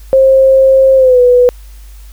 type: tone with pitch glide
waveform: sine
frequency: 532 to 493.5 Hz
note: C5 to B4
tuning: +29 to -1 cents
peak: -3 dBFS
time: 0.13-1.49 s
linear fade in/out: 0 ms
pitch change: -130 cents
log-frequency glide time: 0.96-1.2 s
effects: added 50 Hz sine -30 dBFS peak until 2.12 s + white hiss -45 dBFS RMS until 2.12 s